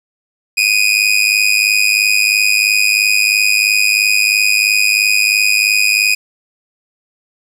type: tone with amplitude modulation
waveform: sawtooth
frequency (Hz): 2482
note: D#7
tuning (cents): -5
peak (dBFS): -3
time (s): 0.57-6.15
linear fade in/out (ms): 10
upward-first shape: sine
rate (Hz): 103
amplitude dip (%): 80
effects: low-pass 12000 Hz 12 dB/octave + 7-bit